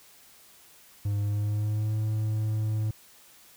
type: tone with pitch glide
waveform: triangle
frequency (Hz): 102.2 to 108.21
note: G#2 to A2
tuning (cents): -27 to -28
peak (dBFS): -23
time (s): 1.05-2.91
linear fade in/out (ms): 5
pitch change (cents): +99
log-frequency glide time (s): 1.17-1.95
effects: white hiss -55 dBFS RMS until 3.56 s